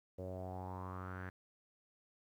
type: tone with low-pass filter sweep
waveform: sawtooth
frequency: 92.5 Hz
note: F#2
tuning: in tune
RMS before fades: -45 dBFS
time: 0.18-1.3 s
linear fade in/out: 10 ms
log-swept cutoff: 520 to 1700 Hz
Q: 5.6
effects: 12-bit